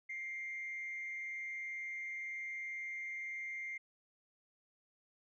sine tone with frequency modulation, 2107 Hz, C7, 12 cents sharp, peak -39 dBFS, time 0.09-3.78 s, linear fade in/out 10 ms, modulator 164 Hz, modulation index 0.31, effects tanh soft clip ceiling -36 dBFS

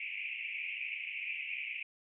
pink band-pass noise, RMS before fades -40 dBFS, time 0-1.83 s, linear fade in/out 5 ms, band 2200 to 2700 Hz, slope 96 dB/octave, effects none

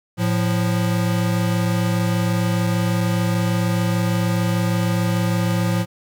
square tone pair together, 110.8 / 175.8 Hz, A2 / F3, +13 / +12 cents, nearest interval minor sixth, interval 799 cents, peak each -21 dBFS, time 0.17-5.86 s, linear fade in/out 50 ms, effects 9-bit

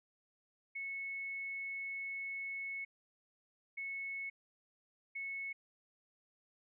sine tone bursts at uneven times, 2200 Hz, C#7, 14 cents flat, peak -39 dBFS, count 3, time 0.75-2.85 / 3.77-4.3 / 5.15-5.53 s, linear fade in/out 10 ms, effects none

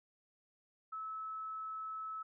sine tone, 1300 Hz, E6, 24 cents flat, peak -40 dBFS, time 0.92-2.23 s, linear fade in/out 10 ms, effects none

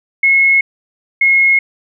sine tone pair in turn, 2175 / 2163 Hz, C#7 / C#7, -33 / -43 cents, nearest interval unison, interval 10 cents, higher first, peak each -7 dBFS, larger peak neither, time 0.23-0.61 / 1.21-1.59 s, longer neither, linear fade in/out 5 ms, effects none

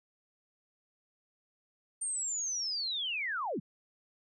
sine linear sweep, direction down, 8870 to 130.81 Hz, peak -32 dBFS, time 2.01-3.6 s, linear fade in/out 10 ms, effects none

